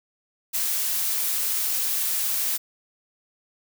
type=noise; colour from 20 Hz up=blue; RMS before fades=-25 dBFS; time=0.53-2.58 s; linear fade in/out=20 ms; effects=none